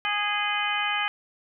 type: harmonic tone with a mistuned harmonic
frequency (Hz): 413.4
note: G#4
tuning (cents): -8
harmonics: 2 / 3 / 4 / 5 / 6 / 7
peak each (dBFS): -31 / -31 / -31 / -31 / -31 / -31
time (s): 0.05-1.08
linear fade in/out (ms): 0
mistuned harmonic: 7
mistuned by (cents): +83
effects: none